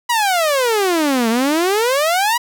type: exponential two-way sweep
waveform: sawtooth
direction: down then up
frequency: 987.8 to 220 to 987.8 Hz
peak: -10 dBFS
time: 0.09-2.38 s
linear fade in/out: 10 ms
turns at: 1.29 s
effects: none